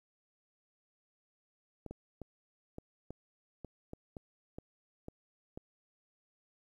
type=clicks; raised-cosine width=2 ms; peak=-30 dBFS; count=11; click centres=1.863 / 1.91 / 2.217 / 2.784 / 3.106 / 3.647 / 3.934 / 4.168 / 4.585 / 5.084 / 5.575 s; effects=11-bit